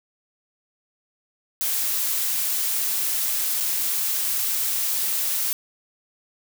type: noise with dropouts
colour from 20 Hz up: blue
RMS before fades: -24 dBFS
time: 1.61-5.53 s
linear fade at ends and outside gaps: 0 ms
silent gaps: 3.602-3.607 s
effects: none